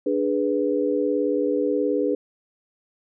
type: chord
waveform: sine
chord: G# diminished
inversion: second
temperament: equal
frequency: 293.7 / 415.3 / 493.9 Hz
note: D4 / G#4 / B4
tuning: 0 / 0 / 0 cents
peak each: -24 dBFS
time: 0.06-2.15 s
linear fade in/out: 5 ms
effects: none